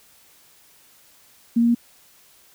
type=tone with pitch steps; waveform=sine; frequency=233.1 / 234.9 / 236.6 Hz; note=A#3 / A#3 / A#3; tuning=0 / +13 / +26 cents; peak=-14 dBFS; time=1.56-1.749 s; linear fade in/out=10 ms; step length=63 ms; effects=white hiss -54 dBFS RMS until 2.54 s